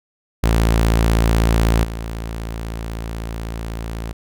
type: tone with level steps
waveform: sawtooth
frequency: 56.1 Hz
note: A1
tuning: 34 cents sharp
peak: -9 / -21 dBFS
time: 0.43-4.13 s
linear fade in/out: 10 ms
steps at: 1.84 s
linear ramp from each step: 2 ms
effects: none